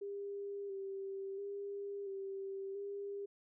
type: tone with vibrato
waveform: sine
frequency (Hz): 395.6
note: G4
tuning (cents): +16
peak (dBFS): -40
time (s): 0.01-3.26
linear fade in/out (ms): 10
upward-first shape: square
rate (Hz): 0.73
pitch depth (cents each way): 26
effects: none